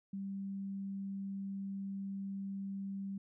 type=tone; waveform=sine; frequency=196 Hz; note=G3; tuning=in tune; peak=-38 dBFS; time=0.13-3.18 s; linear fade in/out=5 ms; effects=none